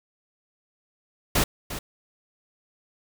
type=noise with echo; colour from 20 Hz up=pink; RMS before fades=-21 dBFS; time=1.35-1.44 s; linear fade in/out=5 ms; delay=350 ms; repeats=1; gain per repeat=-12 dB; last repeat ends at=1.79 s; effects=none